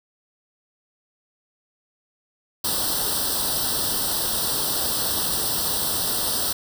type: noise with comb filter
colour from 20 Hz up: white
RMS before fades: -24 dBFS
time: 2.64-6.53 s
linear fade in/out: 5 ms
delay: 0.22 ms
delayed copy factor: +0.9
effects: none